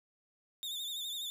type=tone with vibrato; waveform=40% pulse; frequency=3600 Hz; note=A7; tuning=39 cents sharp; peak=-36 dBFS; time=0.63-1.3 s; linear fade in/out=0 ms; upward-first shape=triangle; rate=12 Hz; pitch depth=89 cents each way; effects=11-bit